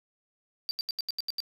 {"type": "tone bursts", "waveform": "triangle", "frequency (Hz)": 4673, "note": "D8", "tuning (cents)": -9, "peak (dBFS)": -27, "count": 8, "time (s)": [0.69, 1.403], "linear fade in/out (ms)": 0, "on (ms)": 20, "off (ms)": 79, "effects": []}